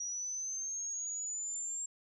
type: linear sweep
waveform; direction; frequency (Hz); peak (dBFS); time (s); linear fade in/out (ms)
sine; up; 5760 to 7459; -36; 0-1.86; 5
effects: none